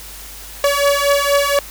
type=beating tone pair; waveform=sawtooth; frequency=565 / 569.2 Hz; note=C#5 / C#5; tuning=+33 / +46 cents; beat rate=4.2 Hz; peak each=-12 dBFS; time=0.64-1.59 s; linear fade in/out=2 ms; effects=added 50 Hz sine -38 dBFS peak until 1.7 s + white hiss -35 dBFS RMS until 1.7 s